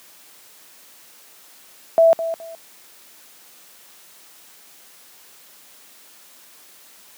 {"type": "tone with echo", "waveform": "sine", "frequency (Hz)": 659.3, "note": "E5", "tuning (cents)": 0, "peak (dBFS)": -9, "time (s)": [1.98, 2.13], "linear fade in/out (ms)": 0, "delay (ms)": 210, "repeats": 2, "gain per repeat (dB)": -12, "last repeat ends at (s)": 2.55, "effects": ["white hiss -48 dBFS RMS until 7.17 s", "high-pass 200 Hz 12 dB/octave"]}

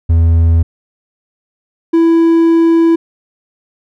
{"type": "tone pair in turn", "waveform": "triangle", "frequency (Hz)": [82.8, 331.2], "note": ["E2", "E4"], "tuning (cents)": [8, 8], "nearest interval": "2 octaves", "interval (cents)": 2400, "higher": "second", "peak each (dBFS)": -4, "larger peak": "neither", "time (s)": [[0.09, 0.63], [1.93, 2.96]], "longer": "second", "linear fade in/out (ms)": 10, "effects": []}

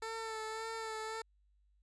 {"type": "tone with vibrato", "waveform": "15% pulse", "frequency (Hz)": 443.9, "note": "A4", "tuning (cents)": 15, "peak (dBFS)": -33, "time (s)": [0.02, 1.22], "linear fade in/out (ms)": 5, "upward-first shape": "sine", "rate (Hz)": 1.8, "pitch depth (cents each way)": 28, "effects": ["added 50 Hz sine -68 dBFS peak until 1.82 s", "resampled to 22050 Hz"]}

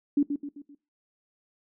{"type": "tone with echo", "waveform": "sine", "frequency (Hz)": 287.1, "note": "D4", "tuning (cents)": -39, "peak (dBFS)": -18, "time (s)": [0.17, 0.23], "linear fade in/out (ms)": 5, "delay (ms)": 130, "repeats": 4, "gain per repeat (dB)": -7, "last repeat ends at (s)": 0.75, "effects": ["noise-tail reverb RT60 0.3 s tail -21 dB re dry"]}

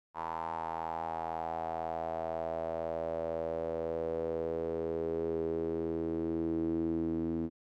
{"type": "tone with band-pass filter sweep", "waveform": "sawtooth", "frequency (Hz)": 82, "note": "E2", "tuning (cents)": -9, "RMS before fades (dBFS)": -35, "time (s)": [0.14, 7.5], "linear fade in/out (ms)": 50, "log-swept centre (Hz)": [950, 290], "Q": 5.9, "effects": []}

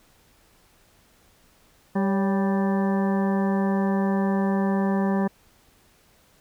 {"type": "harmonic tone with a mistuned harmonic", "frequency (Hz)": 196, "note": "G3", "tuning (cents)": 0, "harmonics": [1, 2, 3, 4, 5, 6, 8, 9], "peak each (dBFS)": [-21, -29, -32, -33, -34, -40, -44, -39], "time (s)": [1.95, 5.28], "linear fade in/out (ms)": 10, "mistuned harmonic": 3, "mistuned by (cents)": -62, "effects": ["pink hiss -59 dBFS RMS until 6.4 s"]}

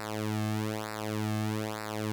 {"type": "tone with flanger", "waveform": "sawtooth", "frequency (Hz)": 107.6, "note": "A2", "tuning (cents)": -38, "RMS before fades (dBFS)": -33, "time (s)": [0, 2.12], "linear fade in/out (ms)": 0, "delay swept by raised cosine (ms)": [0.31, 2.11], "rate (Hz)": 1.1, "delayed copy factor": -1, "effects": []}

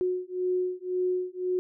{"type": "beating tone pair", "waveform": "sine", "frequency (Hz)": [364, 365.9], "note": ["F#4", "F#4"], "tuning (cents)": [-28, -19], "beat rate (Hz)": 1.9, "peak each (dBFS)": -29, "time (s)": [0.01, 1.59], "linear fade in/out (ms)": 0, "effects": []}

